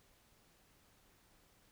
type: silence
effects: pink hiss -69 dBFS RMS until 1.71 s